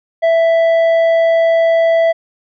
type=tone with tanh clipping; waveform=sine; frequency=661 Hz; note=E5; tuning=5 cents sharp; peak=-10 dBFS; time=0.22-2.13 s; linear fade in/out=20 ms; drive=7 dB; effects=none